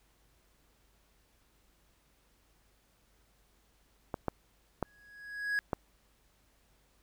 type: clicks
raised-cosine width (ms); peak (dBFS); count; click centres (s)
1; -20 / -16 / -17 / -16; 4; 4.142 / 4.283 / 4.827 / 5.732
type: tone with exponential growth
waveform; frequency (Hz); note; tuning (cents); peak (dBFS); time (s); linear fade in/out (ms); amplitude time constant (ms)
triangle; 1664; G#6; +3; -25; 4.85-5.59; 0; 160
effects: added 50 Hz sine -70 dBFS peak until 7.02 s + pink hiss -70 dBFS RMS until 7.02 s